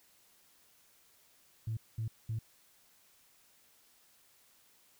sine tone bursts, 111.3 Hz, A2, 20 cents sharp, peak -32 dBFS, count 3, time 1.67-2.39 s, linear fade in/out 5 ms, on 100 ms, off 210 ms, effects tanh soft clip ceiling -29 dBFS + white hiss -66 dBFS RMS until 4.99 s

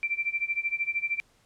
sine tone with tremolo, 2349 Hz, D7, in tune, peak -23 dBFS, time 0.03-1.2 s, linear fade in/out 0 ms, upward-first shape sine, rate 13 Hz, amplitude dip 90%, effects pink hiss -64 dBFS RMS until 1.45 s + low-pass 10000 Hz 12 dB/octave

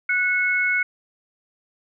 sine tone pair together, 1474.9 / 2192 Hz, F#6 / C#7, -6 / -20 cents, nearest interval perfect fifth, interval 686 cents, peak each -22 / -20 dBFS, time 0.09-0.83 s, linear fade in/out 5 ms, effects none

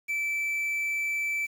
triangle tone with quantisation, 2322 Hz, D7, 20 cents flat, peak -25 dBFS, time 0.08-1.47 s, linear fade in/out 20 ms, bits 8, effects none

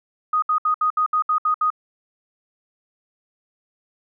sine tone bursts, 1244.5 Hz, D#6, in tune, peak -16 dBFS, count 9, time 0.33-1.703 s, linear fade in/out 5 ms, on 93 ms, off 67 ms, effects none

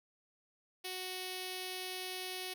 5% pulse tone with notch filter, 370 Hz, F#4, in tune, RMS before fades -42 dBFS, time 0.84-2.54 s, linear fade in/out 10 ms, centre 1300 Hz, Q 0.84, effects none

